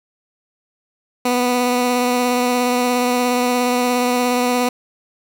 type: tone with vibrato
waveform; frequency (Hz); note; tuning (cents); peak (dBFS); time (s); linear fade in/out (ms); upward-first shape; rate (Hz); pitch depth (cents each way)
15% pulse; 246.9; B3; 0; -9; 1.25-4.69; 5; sine; 17; 16
effects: none